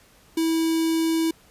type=tone with notch filter; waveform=square; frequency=325.6 Hz; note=E4; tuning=21 cents flat; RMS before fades=-22 dBFS; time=0.37-1.31 s; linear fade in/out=5 ms; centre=1300 Hz; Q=0.72; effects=pink hiss -55 dBFS RMS until 1.5 s + resampled to 32000 Hz